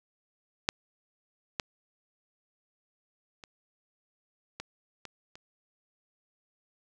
clicks, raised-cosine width 0.2 ms, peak -7 / -12 / -28 / -20 / -24 / -30 dBFS, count 6, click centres 0.689 / 1.598 / 3.438 / 4.6 / 5.053 / 5.355 s, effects none

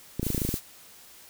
clicks, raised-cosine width 3 ms, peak -15 dBFS, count 10, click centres 0.196 / 0.23 / 0.267 / 0.303 / 0.347 / 0.379 / 0.418 / 0.45 / 0.49 / 0.541 s
blue noise, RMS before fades -34 dBFS, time 0.21-0.61 s, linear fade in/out 50 ms
effects white hiss -51 dBFS RMS until 1.29 s

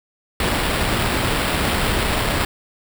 pink noise with sample-and-hold, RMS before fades -20 dBFS, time 0.4-2.45 s, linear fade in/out 2 ms, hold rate 6300 Hz, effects none

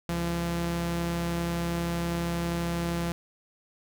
sawtooth tone pair together, 67.7 / 170.59 Hz, C#2 / F3, -40 / -40 cents, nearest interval octave + major third, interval 1600 cents, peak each -32 / -24 dBFS, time 0.09-3.12 s, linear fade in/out 0 ms, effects none

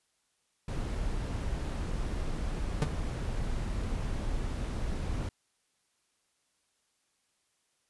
brown noise, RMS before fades -33 dBFS, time 0.68-5.29 s, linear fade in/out 2 ms
45% pulse tone with exponential decay, 150 Hz, D3, 37 cents sharp, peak -20 dBFS, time 2.82-2.9 s, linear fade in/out 0 ms, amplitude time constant 17 ms
effects white hiss -75 dBFS RMS until 7.89 s + resampled to 24000 Hz

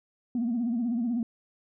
sine tone with vibrato, 236.5 Hz, A#3, 25 cents sharp, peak -24 dBFS, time 0.35-1.23 s, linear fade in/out 2 ms, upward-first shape sine, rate 16 Hz, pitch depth 100 cents each way, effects tanh soft clip ceiling -22 dBFS

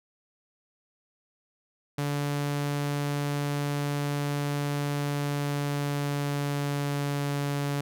sawtooth tone with pitch glide, 144.2 to 142.71 Hz, D3 to D3, -31 to -49 cents, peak -23 dBFS, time 1.98-7.81 s, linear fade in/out 5 ms, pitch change -18 cents, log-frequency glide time 4.97-7.4 s, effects none

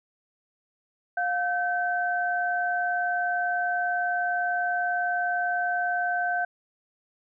sine tone pair together, 710 / 1540.5 Hz, F5 / G6, +28 / -31 cents, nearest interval octave + minor second, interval 1341 cents, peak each -26 / -27 dBFS, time 1.17-6.45 s, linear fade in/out 5 ms, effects none

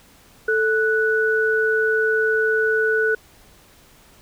sine tone pair together, 440 / 1480 Hz, A4 / F#6, 0 / 0 cents, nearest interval octave + major sixth, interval 2100 cents, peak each -19 dBFS, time 0.48-3.15 s, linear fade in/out 5 ms, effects pink hiss -51 dBFS RMS until 4.21 s

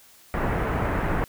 pink low-pass noise, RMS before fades -25 dBFS, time 0.34-1.24 s, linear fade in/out 0 ms, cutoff 1900 Hz, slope 24 dB/octave, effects white hiss -53 dBFS RMS until 1.28 s

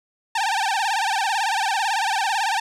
sawtooth tone with vibrato, 840 Hz, G#5, 19 cents sharp, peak -16 dBFS, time 0.35-2.6 s, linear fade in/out 5 ms, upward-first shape sine, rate 18 Hz, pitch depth 170 cents each way, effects low-pass 8000 Hz 12 dB/octave

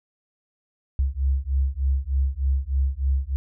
sine beating tone pair, 66 / 69.3 Hz, C2 / C#2, +16 / 0 cents, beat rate 3.3 Hz, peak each -23 dBFS, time 0.99-3.36 s, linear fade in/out 0 ms, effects none

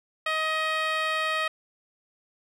10% pulse tone with band-pass filter, 630 Hz, D#5, 21 cents sharp, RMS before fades -27 dBFS, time 0.26-1.48 s, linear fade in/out 5 ms, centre 1500 Hz, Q 0.7, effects none

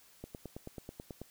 click train, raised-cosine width 2 ms, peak -29 dBFS, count 10, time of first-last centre 0.24-1.216 s, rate 9.22 Hz, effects white hiss -62 dBFS RMS until 1.3 s

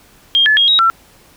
sine tone with pitch steps, 3218 / 1724 / 3263 / 3804 / 1347 Hz, G7 / A6 / G#7 / A#7 / E6, +45 / -36 / -31 / +34 / +37 cents, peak -8 dBFS, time 0.35-0.9 s, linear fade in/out 0 ms, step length 110 ms, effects pink hiss -47 dBFS RMS until 1.36 s

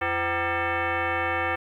sine tone with frequency modulation, 512 Hz, C5, 38 cents flat, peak -23 dBFS, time 0.01-1.56 s, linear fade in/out 10 ms, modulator 426 Hz, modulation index 4.4, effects 10-bit

